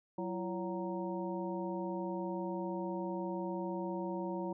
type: harmonic tone with a mistuned harmonic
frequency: 186 Hz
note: F#3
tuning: 9 cents sharp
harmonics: 1 / 2 / 3 / 4 / 5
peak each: -40 / -39 / -43 / -49 / -43 dBFS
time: 0.18-4.53 s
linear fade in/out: 5 ms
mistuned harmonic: 2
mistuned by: -150 cents
effects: none